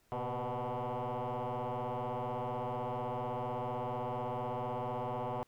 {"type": "tone with frequency modulation", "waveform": "sine", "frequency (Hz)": 131.9, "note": "C3", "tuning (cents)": 14, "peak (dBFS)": -32, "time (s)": [0.12, 5.43], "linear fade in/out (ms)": 0, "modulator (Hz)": 124, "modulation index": 7.4, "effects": ["tanh soft clip ceiling -33 dBFS", "pink hiss -71 dBFS RMS until 5.47 s"]}